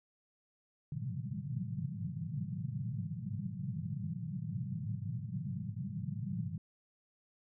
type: band-pass noise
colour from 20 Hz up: pink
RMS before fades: -39 dBFS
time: 0.92-6.58 s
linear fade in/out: 2 ms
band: 100 to 200 Hz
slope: 96 dB/octave
effects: none